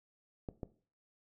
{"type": "clicks", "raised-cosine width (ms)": 2, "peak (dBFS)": -26, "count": 2, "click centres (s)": [0.488, 0.632], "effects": ["noise-tail reverb RT60 0.4 s tail -17 dB re dry"]}